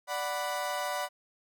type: chord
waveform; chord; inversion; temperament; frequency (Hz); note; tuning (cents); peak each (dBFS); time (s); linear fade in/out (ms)
30% pulse; B minor; first; equal; 587.3 / 740 / 987.8; D5 / F#5 / B5; 0 / 0 / 0; -33; 0.07-1.09; 50
effects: none